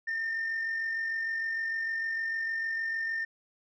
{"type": "tone pair together", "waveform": "sine", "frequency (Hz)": [1808.4, 1855], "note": ["A6", "A#6"], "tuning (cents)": [47, -9], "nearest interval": "unison", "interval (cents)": 44, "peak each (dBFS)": [-28, -40], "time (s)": [0.07, 3.25], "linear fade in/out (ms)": 10, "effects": ["tanh soft clip ceiling -27 dBFS"]}